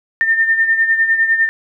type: beating tone pair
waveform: sine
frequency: 1806 / 1815.9 Hz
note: A6 / A#6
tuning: +45 / -46 cents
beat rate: 9.9 Hz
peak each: -12 / -19 dBFS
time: 0.21-1.49 s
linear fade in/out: 0 ms
effects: none